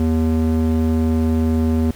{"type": "tone with band-pass filter", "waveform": "square", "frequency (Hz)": 79.8, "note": "D#2", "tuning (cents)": 44, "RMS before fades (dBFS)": -17, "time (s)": [0, 1.91], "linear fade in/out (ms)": 0, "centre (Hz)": 220, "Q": 1.3, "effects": ["pink hiss -43 dBFS RMS until 1.95 s"]}